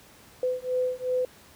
sine beating tone pair, 504 / 506.7 Hz, B4 / B4, +35 / +44 cents, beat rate 2.7 Hz, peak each -28 dBFS, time 0.43-1.25 s, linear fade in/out 2 ms, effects pink hiss -53 dBFS RMS until 1.55 s + high-pass 60 Hz 12 dB/octave

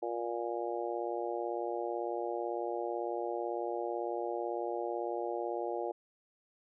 harmonic tone, 118 Hz, A#2, 22 cents sharp, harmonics 3 / 4 / 5 / 6 / 7, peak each -38 / -39 / -40 / -41 / -41 dBFS, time 0.02-5.92 s, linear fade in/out 10 ms, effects none

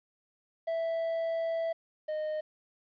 triangle tone pair in turn, 659.3 / 615.9 Hz, E5 / D#5, 0 / -18 cents, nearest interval minor second, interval 118 cents, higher first, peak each -27 / -29 dBFS, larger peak first, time 0.67-1.73 / 2.08-2.41 s, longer first, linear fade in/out 10 ms, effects resampled to 11025 Hz + 11-bit

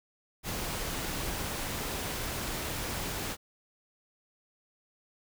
pink noise, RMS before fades -35 dBFS, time 0.43-3.37 s, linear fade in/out 50 ms, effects none

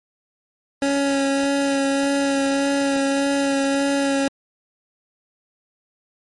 25% pulse tone with vibrato, 277.2 Hz, C#4, in tune, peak -14 dBFS, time 0.82-4.28 s, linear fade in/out 2 ms, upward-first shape sine, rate 1.7 Hz, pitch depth 15 cents each way, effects MP3 48 kbps

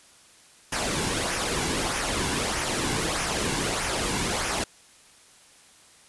pink noise with flanger, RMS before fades -27 dBFS, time 0.72-4.64 s, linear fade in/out 5 ms, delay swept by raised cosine 0.24 to 1.64 ms, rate 1.6 Hz, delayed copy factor -0.5, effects white hiss -54 dBFS RMS until 6.08 s + resampled to 24000 Hz

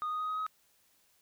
sine tone with pitch steps, 1234 / 1242.6 / 1251.2 / 1259.9 / 1268.7 Hz, D#6 / D#6 / D#6 / D#6 / D#6, -15 / -3 / +9 / +21 / +33 cents, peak -30 dBFS, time 0.02-0.465 s, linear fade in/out 0 ms, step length 89 ms, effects tanh soft clip ceiling -30 dBFS + white hiss -69 dBFS RMS until 1.21 s

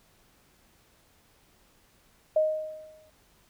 sine tone with exponential decay, 622.3 Hz, D#5, in tune, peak -18 dBFS, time 2.36-3.1 s, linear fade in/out 5 ms, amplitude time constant 160 ms, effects pink hiss -63 dBFS RMS until 3.49 s

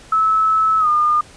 sine tone with pitch glide, 1301 to 1213.9 Hz, E6 to D#6, -23 to -43 cents, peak -12 dBFS, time 0.12-1.21 s, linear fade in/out 5 ms, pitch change -120 cents, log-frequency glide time 0.79-0.88 s, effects pink hiss -43 dBFS RMS until 1.36 s + resampled to 22050 Hz

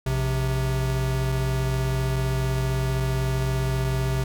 square tone pair together, 58.27 / 130.81 Hz, A#1 / C3, 0 / 0 cents, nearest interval octave + major second, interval 1400 cents, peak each -28 / -24 dBFS, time 0.06-4.24 s, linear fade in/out 5 ms, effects none

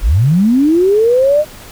sine linear sweep, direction up, 32.7 to 620 Hz, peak -7 dBFS, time 0.01-1.45 s, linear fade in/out 50 ms, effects pink hiss -35 dBFS RMS until 1.71 s

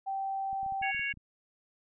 sine tone, 778 Hz, G5, 13 cents flat, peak -31 dBFS, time 0.06-0.92 s, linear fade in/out 20 ms
clicks, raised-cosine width 5 ms, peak -40 dBFS, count 9, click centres 0.53 / 0.631 / 0.663 / 0.723 / 0.815 / 0.947 / 0.995 / 1.139 / 1.173 s
harmonic tone, 554.4 Hz, C#5, in tune, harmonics 3 / 4 / 5, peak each -36 / -33 / -36 dBFS, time 0.82-1.13 s, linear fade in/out 10 ms
effects none

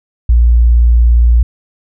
sine tone, 58.7 Hz, A#1, 13 cents sharp, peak -4 dBFS, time 0.29-1.43 s, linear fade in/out 5 ms, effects none

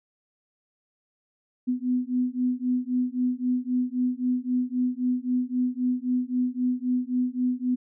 sine beating tone pair, 248.4 / 252.2 Hz, B3 / B3, +10 / +36 cents, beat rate 3.8 Hz, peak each -26 dBFS, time 1.67-7.76 s, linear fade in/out 20 ms, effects none

